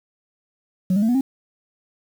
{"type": "tone with pitch steps", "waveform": "sine", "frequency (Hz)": [185, 202.9, 222.6, 244.1, 267.7], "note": ["F#3", "G#3", "A3", "B3", "C4"], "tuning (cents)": [0, -40, 20, -20, 40], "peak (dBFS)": -13, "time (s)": [0.9, 1.21], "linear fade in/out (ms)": 5, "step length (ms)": 62, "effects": ["tanh soft clip ceiling -14 dBFS", "7-bit"]}